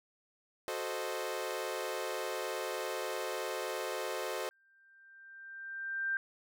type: chord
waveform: sawtooth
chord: F# diminished seventh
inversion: none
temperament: equal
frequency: 370 / 440 / 523.3 / 622.3 Hz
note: F#4 / A4 / C5 / Eb5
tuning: 0 / 0 / 0 / 0 cents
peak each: -38 / -37 / -36 / -38 dBFS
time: 0.68-4.49 s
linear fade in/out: 0 ms
type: tone with exponential growth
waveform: sine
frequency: 1575 Hz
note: G6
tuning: 8 cents sharp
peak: -29 dBFS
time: 4.51-6.17 s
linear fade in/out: 1 ms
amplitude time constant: 360 ms
effects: none